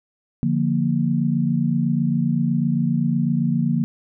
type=chord; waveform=sine; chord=Bb major; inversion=first; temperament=equal; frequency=146.83 / 174.61 / 233.1 Hz; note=D3 / F3 / Bb3; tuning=0 / 0 / 0 cents; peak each=-22 / -22 / -21 dBFS; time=0.43-3.84 s; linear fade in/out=0 ms; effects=none